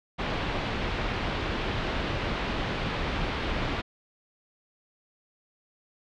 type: low-pass noise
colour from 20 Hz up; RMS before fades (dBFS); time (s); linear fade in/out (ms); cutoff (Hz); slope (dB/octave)
pink; -30; 0.18-3.82; 20; 3700; 24
effects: none